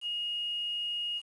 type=tone with quantisation; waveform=sine; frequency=2867 Hz; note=F7; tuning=45 cents sharp; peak=-31 dBFS; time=0.01-1.22 s; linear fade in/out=50 ms; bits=9; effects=resampled to 24000 Hz